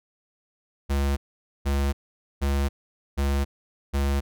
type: tone bursts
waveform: square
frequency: 69.7 Hz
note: C#2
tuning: 10 cents sharp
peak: -22 dBFS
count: 5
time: 0.89-4.21 s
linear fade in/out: 20 ms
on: 280 ms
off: 480 ms
effects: none